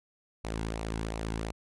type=tone with flanger; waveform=sawtooth; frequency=55 Hz; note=A1; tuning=in tune; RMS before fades=-35 dBFS; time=0.44-1.52 s; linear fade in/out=10 ms; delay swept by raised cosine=0.59 to 1.69 ms; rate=2.8 Hz; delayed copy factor=-0.5; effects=resampled to 24000 Hz